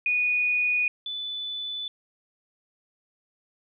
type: tone pair in turn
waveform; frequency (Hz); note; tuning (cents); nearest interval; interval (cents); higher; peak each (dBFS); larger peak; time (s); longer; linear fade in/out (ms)
sine; 2467 / 3489; D#7 / A7; -15 / -15; tritone; 600; second; -21 / -30; first; 0.06-0.88 / 1.06-1.88; neither; 2
effects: none